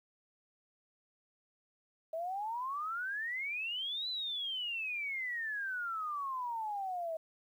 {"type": "exponential two-way sweep", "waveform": "sine", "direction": "up then down", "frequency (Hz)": [633, 4061, 633], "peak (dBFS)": -35, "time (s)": [2.13, 7.17], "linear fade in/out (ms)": 5, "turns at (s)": 4.09, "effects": ["11-bit"]}